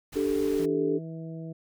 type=noise; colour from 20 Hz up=pink; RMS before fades=-43 dBFS; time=0.12-0.66 s; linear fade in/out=10 ms
type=chord; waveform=sine; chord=D suspended fourth; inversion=none; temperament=equal; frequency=293.7 / 392 / 440 Hz; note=D4 / G4 / A4; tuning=0 / 0 / 0 cents; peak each=-28 dBFS; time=0.15-0.99 s; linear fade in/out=20 ms
type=harmonic tone; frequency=162.6 Hz; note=E3; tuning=23 cents flat; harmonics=1 / 2 / 3 / 4; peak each=-36 / -42 / -46 / -48 dBFS; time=0.59-1.53 s; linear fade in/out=10 ms
effects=none